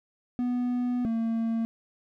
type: tone pair in turn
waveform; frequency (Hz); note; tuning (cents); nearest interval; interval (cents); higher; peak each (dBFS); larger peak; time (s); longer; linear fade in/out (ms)
triangle; 246.2 / 227.3; B3 / A#3; -5 / -43; minor second; 138; first; -23; neither; 0.39-1.05 / 1.05-1.65; first; 0
effects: none